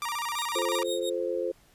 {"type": "tone with vibrato", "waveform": "sawtooth", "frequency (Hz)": 1054, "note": "C6", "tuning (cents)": 12, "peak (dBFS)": -26, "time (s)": [0.02, 0.83], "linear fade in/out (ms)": 0, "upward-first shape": "square", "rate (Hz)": 15, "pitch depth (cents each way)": 200}
{"type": "tone with tremolo", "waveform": "sawtooth", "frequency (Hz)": 3724, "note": "A#7", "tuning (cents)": -2, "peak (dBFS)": -28, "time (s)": [0.36, 1.1], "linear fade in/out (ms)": 10, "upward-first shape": "triangle", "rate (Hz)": 5.8, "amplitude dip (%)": 100}
{"type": "chord", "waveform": "sine", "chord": "F major", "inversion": "none", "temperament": "just", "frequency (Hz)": [349.2, 436.5, 523.8], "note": ["F4", "A4", "C5"], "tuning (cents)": [0, -14, 2], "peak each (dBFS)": [-32, -33, -30], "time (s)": [0.55, 1.52], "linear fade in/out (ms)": 10}
{"effects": ["pink hiss -61 dBFS RMS until 1.74 s", "resampled to 32000 Hz"]}